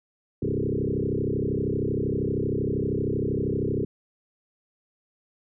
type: tone with frequency modulation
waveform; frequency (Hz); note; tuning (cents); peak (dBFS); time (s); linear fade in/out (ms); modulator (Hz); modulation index
sine; 261.6; C4; 0; -23; 0.42-3.85; 5; 32.8; 5.6
effects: none